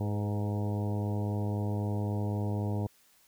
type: harmonic tone with a mistuned harmonic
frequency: 103.83 Hz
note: G#2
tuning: in tune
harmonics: 1 / 2 / 3 / 4 / 5 / 6 / 7 / 8 / 9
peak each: -30 / -36 / -40 / -42 / -44 / -46 / -47 / -48 / -49 dBFS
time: 0-2.87 s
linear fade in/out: 5 ms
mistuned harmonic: 5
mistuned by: -32 cents
effects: white hiss -64 dBFS RMS until 3.27 s